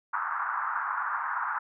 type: band-pass noise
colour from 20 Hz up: white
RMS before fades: -31 dBFS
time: 0.13-1.59 s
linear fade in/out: 10 ms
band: 910 to 1500 Hz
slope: 48 dB/octave
effects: none

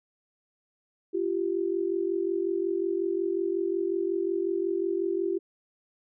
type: tone pair together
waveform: sine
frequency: 343 / 388.5 Hz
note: F4 / G4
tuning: -31 / -16 cents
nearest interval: major second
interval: 215 cents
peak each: -28 dBFS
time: 1.13-5.39 s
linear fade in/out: 20 ms
effects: none

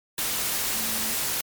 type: tone in noise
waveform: sine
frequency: 221.8 Hz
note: A3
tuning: 14 cents sharp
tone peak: -38 dBFS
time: 0.74-1.13 s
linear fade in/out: 2 ms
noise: white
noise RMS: -27 dBFS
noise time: 0.18-1.41 s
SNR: -14 dB
effects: MP3 96 kbps

